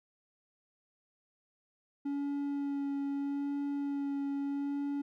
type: tone with vibrato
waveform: triangle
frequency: 281.8 Hz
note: C#4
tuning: 29 cents sharp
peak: -30 dBFS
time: 2.05-5.02 s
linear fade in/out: 10 ms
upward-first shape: sine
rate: 0.79 Hz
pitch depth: 13 cents each way
effects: none